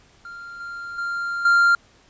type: tone with level steps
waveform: triangle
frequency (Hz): 1392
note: F6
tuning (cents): -6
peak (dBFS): -33 / -29 / -22 / -11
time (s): 0.25-1.75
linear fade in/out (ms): 2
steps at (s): 0.6 / 0.98 / 1.45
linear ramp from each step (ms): 5
effects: pink hiss -55 dBFS RMS until 2.09 s + resampled to 16000 Hz